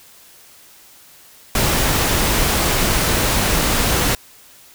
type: noise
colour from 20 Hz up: pink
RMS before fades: -17 dBFS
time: 1.55-4.15 s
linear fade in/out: 2 ms
effects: white hiss -46 dBFS RMS until 4.74 s